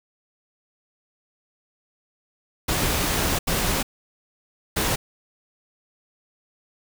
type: noise bursts at uneven times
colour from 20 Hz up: pink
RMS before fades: -23 dBFS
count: 3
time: 2.68-3.39 / 3.47-3.83 / 4.76-4.96 s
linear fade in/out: 10 ms
effects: none